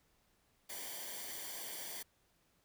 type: noise with comb filter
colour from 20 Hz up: white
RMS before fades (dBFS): -45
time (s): 0.69-2.03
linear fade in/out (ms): 10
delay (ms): 0.76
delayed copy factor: -0.7
effects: pink hiss -74 dBFS RMS until 2.64 s